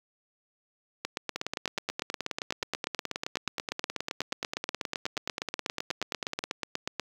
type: two click trains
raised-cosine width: 0.2 ms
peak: -13 / -14 dBFS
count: 50 / 49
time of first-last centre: 1.05-6.997 / 1.36-6.439 s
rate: 8.24 / 9.45 Hz
effects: high-pass 80 Hz 12 dB/octave + 7-bit